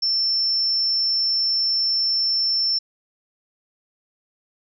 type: tone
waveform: sine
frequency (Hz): 5370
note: E8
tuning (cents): +31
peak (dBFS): -18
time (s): 0.02-2.79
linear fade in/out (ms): 10
effects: none